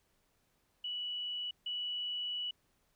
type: tone pair in turn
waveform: sine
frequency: 2948 / 2948 Hz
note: F#7 / F#7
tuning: -7 / -7 cents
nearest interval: unison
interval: 0 cents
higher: neither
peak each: -36 / -35 dBFS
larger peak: second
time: 0.84-1.51 / 1.66-2.51 s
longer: second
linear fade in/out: 5 ms
effects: pink hiss -75 dBFS RMS until 2.95 s